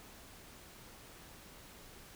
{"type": "silence", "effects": ["pink hiss -55 dBFS RMS until 2.15 s"]}